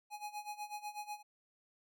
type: tone with tremolo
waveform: square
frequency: 835 Hz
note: G#5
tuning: 9 cents sharp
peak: -40 dBFS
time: 0.1-1.23 s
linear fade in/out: 50 ms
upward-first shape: sine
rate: 8.1 Hz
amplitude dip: 85%
effects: none